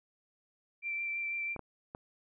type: tone with vibrato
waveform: sine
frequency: 2349 Hz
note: D7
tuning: in tune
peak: -33 dBFS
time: 0.82-1.57 s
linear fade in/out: 50 ms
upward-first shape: triangle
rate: 6.1 Hz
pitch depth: 15 cents each way
type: clicks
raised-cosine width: 1 ms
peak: -28 dBFS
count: 3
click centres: 1.563 / 1.593 / 1.949 s
effects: none